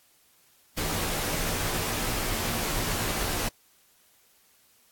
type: noise with comb filter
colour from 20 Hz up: pink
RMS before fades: -29 dBFS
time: 0.77-3.49 s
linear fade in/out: 10 ms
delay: 15 ms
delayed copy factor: -0.75
effects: white hiss -62 dBFS RMS until 4.91 s + AAC 64 kbps